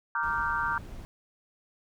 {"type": "chord", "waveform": "sine", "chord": "G minor seventh", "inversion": "first", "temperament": "equal with one note detuned", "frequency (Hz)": [932.3, 1174.7, 1396.9, 1552.7], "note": ["Bb5", "D6", "F6", "G6"], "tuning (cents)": [0, 0, 0, -17], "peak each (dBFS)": -32, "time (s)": [0.15, 0.78], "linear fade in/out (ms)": 2}
{"type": "noise", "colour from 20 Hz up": "brown", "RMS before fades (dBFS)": -42, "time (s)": [0.23, 1.05], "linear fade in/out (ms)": 0}
{"effects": []}